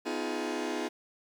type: chord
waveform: sawtooth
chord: F half-diminished seventh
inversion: second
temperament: just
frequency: 251.4 / 314.3 / 349.2 / 419.1 Hz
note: Cb4 / Eb4 / F4 / Ab4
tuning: +31 / +18 / 0 / +16 cents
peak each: -34 / -32 / -33 / -33 dBFS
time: 0.05-0.89 s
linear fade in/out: 20 ms
effects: low-pass 7000 Hz 12 dB/octave + 10-bit